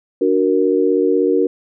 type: chord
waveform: sine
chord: D augmented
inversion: none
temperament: equal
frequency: 293.7 / 370 / 466.2 Hz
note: D4 / F#4 / A#4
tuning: 0 / 0 / 0 cents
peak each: -18 / -16 / -16 dBFS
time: 0.21-1.47 s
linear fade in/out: 5 ms
effects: none